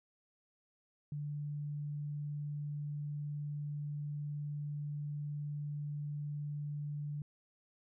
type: tone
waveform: sine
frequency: 146.83 Hz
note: D3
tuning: in tune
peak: -37 dBFS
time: 1.12-7.22 s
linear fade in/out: 2 ms
effects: none